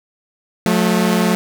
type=tone pair together; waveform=sawtooth; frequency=179.8 / 218.1 Hz; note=F#3 / A3; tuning=-49 / -15 cents; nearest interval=minor third; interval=334 cents; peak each=-12 dBFS; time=0.66-1.35 s; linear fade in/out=0 ms; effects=none